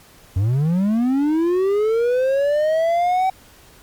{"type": "linear sweep", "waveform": "triangle", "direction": "up", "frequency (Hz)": [88.5, 765], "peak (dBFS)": -13, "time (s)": [0.36, 3.3], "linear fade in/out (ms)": 5, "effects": ["pink hiss -48 dBFS RMS until 3.82 s", "MP3 96 kbps"]}